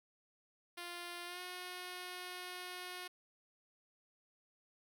5% pulse tone with pitch glide, 349.2 to 361.7 Hz, F4 to F#4, 0 to -39 cents, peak -33 dBFS, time 0.77-3.08 s, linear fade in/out 10 ms, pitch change +61 cents, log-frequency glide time 1.25-1.41 s, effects none

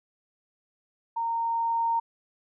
sine tone with level ramp, 922 Hz, A#5, 19 cents flat, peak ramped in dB -26 to -22 dBFS, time 1.16-2 s, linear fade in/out 10 ms, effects none

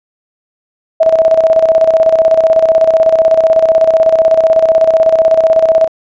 sine tone with tremolo, 647 Hz, E5, 32 cents flat, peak -3 dBFS, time 1-5.88 s, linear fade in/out 10 ms, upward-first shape square, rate 16 Hz, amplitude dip 60%, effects resampled to 16000 Hz

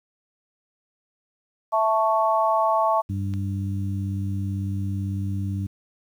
sine chord, A major, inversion second, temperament equal, 659.3 / 880 / 1108.7 Hz, E5 / A5 / C#6, 0 / 0 / 0 cents, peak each -22 / -22 / -23 dBFS, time 1.72-3.02 s, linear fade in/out 20 ms
harmonic tone, 98 Hz, G2, in tune, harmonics 1 / 2 / 3, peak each -25 / -31 / -36 dBFS, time 3.09-5.67 s, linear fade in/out 10 ms
click, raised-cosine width 0.2 ms, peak -25 dBFS, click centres 3.338 s
effects 9-bit

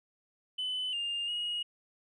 sine tone with pitch steps, 3015 / 2809 / 2884 Hz, F#7 / F7 / F#7, +32 / +9 / -45 cents, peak -30 dBFS, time 0.58-1.63 s, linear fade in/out 10 ms, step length 350 ms, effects tanh soft clip ceiling -29 dBFS

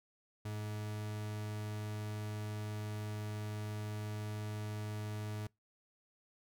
40% pulse tone, 105.9 Hz, G#2, 34 cents sharp, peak -38 dBFS, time 0.45-5.47 s, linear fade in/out 5 ms, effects noise-tail reverb RT60 0.2 s tail -25 dB re dry

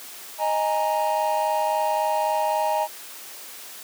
triangle chord, D# suspended fourth, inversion none, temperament just, 622.3 / 829.7 / 933.4 Hz, D#5 / G#5 / A#5, 0 / -2 / +2 cents, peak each -23 dBFS, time 0.38-2.88 s, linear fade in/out 50 ms, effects white hiss -40 dBFS RMS until 3.83 s + high-pass 300 Hz 12 dB/octave

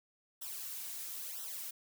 blue noise with flanger, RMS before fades -43 dBFS, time 0.41-1.71 s, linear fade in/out 10 ms, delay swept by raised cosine 0.43 to 3.93 ms, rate 1 Hz, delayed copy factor -0.85, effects none

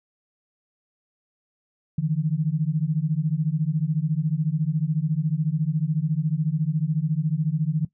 sine beating tone pair, 148.9 / 162.9 Hz, D3 / E3, +24 / -20 cents, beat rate 14 Hz, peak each -23 / -24 dBFS, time 1.98-7.85 s, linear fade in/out 5 ms, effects noise-tail reverb RT60 0.1 s tail -17 dB re dry

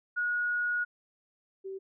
sine tone pair in turn, 1450 / 385.4 Hz, F#6 / G4, -35 / -29 cents, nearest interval octave + major seventh, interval 2294 cents, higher first, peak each -27 / -36 dBFS, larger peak first, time 0.16-0.85 / 1.64-1.79 s, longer first, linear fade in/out 20 ms, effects none

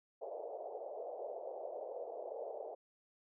pink band-pass noise, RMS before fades -45 dBFS, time 0.21-2.75 s, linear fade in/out 10 ms, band 450 to 720 Hz, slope 48 dB/octave, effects none

